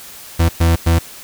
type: tone bursts at uneven times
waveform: 40% pulse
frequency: 83.4 Hz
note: E2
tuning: 21 cents sharp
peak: -9 dBFS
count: 3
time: 0.39-0.49 / 0.6-0.76 / 0.86-0.99 s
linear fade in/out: 10 ms
effects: white hiss -36 dBFS RMS until 1.23 s